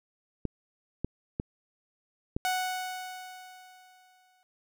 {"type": "clicks", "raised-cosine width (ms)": 3, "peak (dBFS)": -17, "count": 4, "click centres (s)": [0.453, 1.046, 1.399, 2.365]}
{"type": "tone with exponential decay", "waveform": "sawtooth", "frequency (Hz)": 740, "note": "F#5", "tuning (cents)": 0, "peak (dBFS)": -22, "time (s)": [2.45, 4.43], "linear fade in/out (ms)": 0, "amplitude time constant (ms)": 430}
{"effects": []}